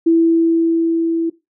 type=tone with level ramp; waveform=sine; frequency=330.7 Hz; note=E4; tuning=6 cents sharp; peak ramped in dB=-8 to -15 dBFS; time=0.06-1.3 s; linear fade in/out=10 ms; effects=noise-tail reverb RT60 0.2 s tail -17 dB re dry